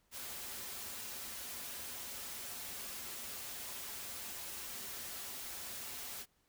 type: noise with comb filter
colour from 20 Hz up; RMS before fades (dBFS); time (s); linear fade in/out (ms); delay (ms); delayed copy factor
white; -45; 0.11-6.26; 50; 6.4; -0.5
effects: pink hiss -75 dBFS RMS until 6.48 s